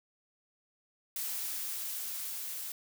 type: noise with level ramp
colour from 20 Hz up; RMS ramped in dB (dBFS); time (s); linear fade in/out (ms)
blue; -36 to -40; 1.16-2.72; 2
effects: none